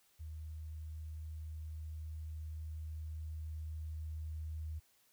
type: tone with level ramp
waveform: sine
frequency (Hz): 78.2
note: D#2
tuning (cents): +9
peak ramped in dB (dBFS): -43 to -39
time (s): 0.19-4.8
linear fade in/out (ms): 20
effects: white hiss -71 dBFS RMS until 5.12 s